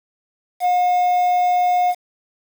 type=tone with quantisation; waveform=triangle; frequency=719 Hz; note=F#5; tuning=50 cents flat; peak=-12 dBFS; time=0.6-1.95 s; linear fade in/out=50 ms; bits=6; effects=none